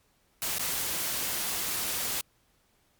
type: noise with dropouts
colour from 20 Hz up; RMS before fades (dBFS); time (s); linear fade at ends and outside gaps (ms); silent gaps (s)
white; -31; 0.42-2.21; 1; 0.584-0.594
effects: pink hiss -68 dBFS RMS until 2.99 s + MP3 96 kbps